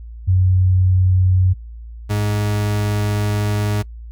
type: tone pair in turn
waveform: sine / 40% pulse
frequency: 92.5 / 104.03 Hz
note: F#2 / G#2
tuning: 0 / +3 cents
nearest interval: major second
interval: 203 cents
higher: second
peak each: -11 / -16 dBFS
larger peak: first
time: 0.27-1.54 / 2.09-3.83 s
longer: second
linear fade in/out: 20 ms
effects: noise-tail reverb RT60 0.1 s tail -23 dB re dry + added 57 Hz sine -31 dBFS peak until 4.11 s